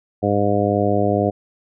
harmonic tone, 102 Hz, G#2, 31 cents flat, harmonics 1 / 2 / 3 / 4 / 5 / 6 / 7, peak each -23 / -23 / -23 / -23 / -23 / -23 / -23 dBFS, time 0.22-1.31 s, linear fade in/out 20 ms, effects none

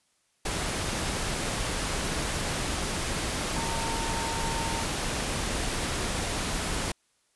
sine tone in noise, 912 Hz, A#5, 38 cents flat, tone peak -34 dBFS, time 3.56-4.84 s, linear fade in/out 5 ms, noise pink, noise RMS -30 dBFS, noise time 0.45-6.92 s, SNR -7 dB, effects white hiss -70 dBFS RMS until 7.35 s + resampled to 24000 Hz

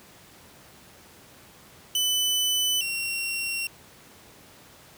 sawtooth tone pair in turn, 3000 / 2739 Hz, F#7 / F7, +23 / -34 cents, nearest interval major second, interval 157 cents, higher first, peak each -19 / -24 dBFS, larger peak first, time 1.95-2.81 / 2.81-3.67 s, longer neither, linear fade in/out 2 ms, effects pink hiss -51 dBFS RMS until 4.97 s + high-pass 80 Hz 12 dB/octave

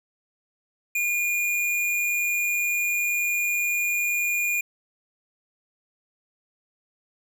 square tone, 2427 Hz, D#7, 44 cents flat, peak -23 dBFS, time 0.95-4.61 s, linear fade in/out 5 ms, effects none

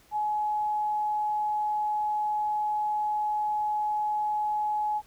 sine tone, 845 Hz, G#5, 30 cents sharp, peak -25 dBFS, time 0.11-5.02 s, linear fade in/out 50 ms, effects pink hiss -59 dBFS RMS until 5.06 s

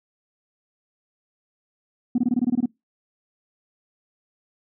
sine tone bursts, 245.1 Hz, B3, 13 cents flat, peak -15 dBFS, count 10, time 2.15-2.659 s, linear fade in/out 5 ms, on 32 ms, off 21 ms, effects noise-tail reverb RT60 0.2 s tail -26 dB re dry + tanh soft clip ceiling -14 dBFS

